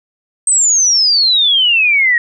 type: exponential sweep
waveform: sine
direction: down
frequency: 8372 to 1864.7 Hz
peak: -8 dBFS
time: 0.47-2.18 s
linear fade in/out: 2 ms
effects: none